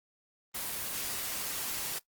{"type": "noise", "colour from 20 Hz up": "white", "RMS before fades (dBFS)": -36, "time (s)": [0.54, 1.99], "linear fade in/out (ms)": 10, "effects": ["noise-tail reverb RT60 0.1 s tail -18 dB re dry", "Opus 24 kbps"]}